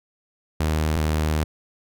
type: tone pair in turn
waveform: sawtooth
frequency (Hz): 77.78 / 77.38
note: D#2 / D#2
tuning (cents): 0 / -9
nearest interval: unison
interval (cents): 9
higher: first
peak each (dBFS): -16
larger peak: neither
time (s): 0.6-0.97 / 0.97-1.44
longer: second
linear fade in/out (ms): 5
effects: none